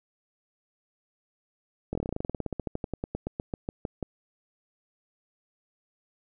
slowing click train, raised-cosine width 2 ms, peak -17 dBFS, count 29, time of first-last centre 1.93-4.027 s, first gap 22 ms, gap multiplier 1.08, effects none

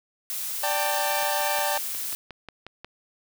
blue noise, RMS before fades -31 dBFS, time 0.3-2.15 s, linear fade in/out 0 ms
sawtooth chord, D suspended fourth, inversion none, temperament equal with one note detuned, 587.3 / 784 / 894.9 Hz, D5 / G5 / A5, 0 / 0 / +29 cents, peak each -25 dBFS, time 0.63-1.78 s, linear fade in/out 5 ms
click train, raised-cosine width 0.3 ms, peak -23 dBFS, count 10, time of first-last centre 1.23-2.846 s, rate 5.57 Hz
effects none

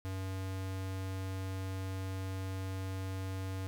square tone, 95 Hz, F#2, 46 cents sharp, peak -37 dBFS, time 0.05-3.67 s, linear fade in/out 0 ms, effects none

